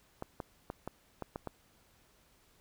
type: clicks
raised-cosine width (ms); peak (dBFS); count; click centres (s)
1; -24; 7; 0.224 / 0.402 / 0.701 / 0.876 / 1.223 / 1.359 / 1.473
effects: pink hiss -67 dBFS RMS until 2.6 s